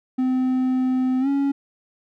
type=tone with pitch glide; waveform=triangle; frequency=257 to 278.6 Hz; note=C4 to C#4; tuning=-31 to +9 cents; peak=-16 dBFS; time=0.18-1.52 s; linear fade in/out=10 ms; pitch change=+140 cents; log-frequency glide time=1.2-1.28 s; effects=none